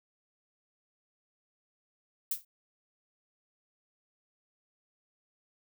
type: noise with exponential decay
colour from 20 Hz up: violet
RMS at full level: -27 dBFS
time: 2.31-2.45 s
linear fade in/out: 5 ms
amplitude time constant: 29 ms
effects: none